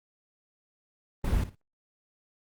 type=noise with echo; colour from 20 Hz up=brown; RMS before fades=-26 dBFS; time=1.24-1.44 s; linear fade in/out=5 ms; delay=56 ms; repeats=2; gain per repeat=-13 dB; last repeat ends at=1.552 s; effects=Opus 24 kbps